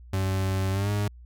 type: tone with pitch glide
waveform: 40% pulse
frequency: 95.5 to 102.95 Hz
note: G2 to G#2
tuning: -45 to -15 cents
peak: -23 dBFS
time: 0.13-1.08 s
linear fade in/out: 5 ms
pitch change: +130 cents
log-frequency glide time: 0.71-0.9 s
effects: added 60 Hz sine -44 dBFS peak until 1.25 s